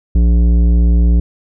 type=tone with tanh clipping; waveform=triangle; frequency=58.4 Hz; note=A#1; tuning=4 cents sharp; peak=-9 dBFS; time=0.15-1.2 s; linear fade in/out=5 ms; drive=16 dB; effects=none